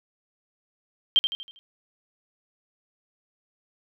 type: tone with echo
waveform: sine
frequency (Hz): 3147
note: G7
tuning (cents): +6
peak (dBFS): -14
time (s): 1.16-1.19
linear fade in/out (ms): 0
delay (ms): 80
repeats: 5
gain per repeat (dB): -7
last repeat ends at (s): 1.59
effects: none